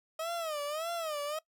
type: tone with vibrato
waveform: 30% pulse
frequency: 629 Hz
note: D#5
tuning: 19 cents sharp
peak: -31 dBFS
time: 0.19-1.39 s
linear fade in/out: 5 ms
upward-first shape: sine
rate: 1.7 Hz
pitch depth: 150 cents each way
effects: noise-tail reverb RT60 0.1 s tail -20 dB re dry